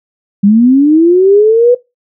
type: linear sweep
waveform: sine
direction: up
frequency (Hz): 194.4 to 497.7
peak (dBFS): -3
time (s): 0.43-1.75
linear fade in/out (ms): 10
effects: noise-tail reverb RT60 0.2 s tail -18 dB re dry